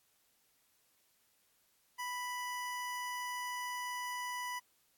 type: tone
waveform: 25% pulse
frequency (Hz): 987.8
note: B5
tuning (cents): 0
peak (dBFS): -34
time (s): 1.98-4.6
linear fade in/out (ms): 20
effects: white hiss -73 dBFS RMS until 4.97 s + AAC 64 kbps